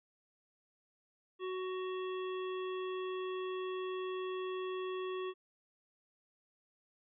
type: harmonic tone with a mistuned harmonic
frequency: 371.7 Hz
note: F#4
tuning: 8 cents sharp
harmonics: 1 / 3 / 5 / 7 / 9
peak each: -37 / -45 / -53 / -53 / -53 dBFS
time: 1.39-5.34 s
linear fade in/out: 50 ms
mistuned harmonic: 7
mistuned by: +60 cents
effects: none